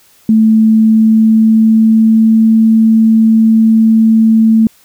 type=tone with pitch glide; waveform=sine; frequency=220 to 222.6 Hz; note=A3 to A3; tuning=0 to +20 cents; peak=-4 dBFS; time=0.29-4.67 s; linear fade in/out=2 ms; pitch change=+20 cents; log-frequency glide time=0.64-2.53 s; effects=white hiss -47 dBFS RMS until 4.84 s